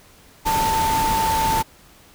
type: tone in noise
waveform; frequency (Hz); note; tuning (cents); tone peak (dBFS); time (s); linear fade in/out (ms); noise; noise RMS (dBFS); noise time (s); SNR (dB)
sine; 890; A5; +20; -18; 0.45-1.63; 20; pink; -25; 0.45-1.63; +4
effects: pink hiss -50 dBFS RMS until 2.14 s